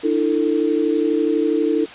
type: tone cluster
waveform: sine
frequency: 300.4 / 332.6 / 446.1 Hz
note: D4 / E4 / A4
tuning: +39 / +16 / +24 cents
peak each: -20 dBFS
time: 0.03-1.86 s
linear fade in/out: 20 ms
effects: white hiss -37 dBFS RMS until 1.94 s + resampled to 8000 Hz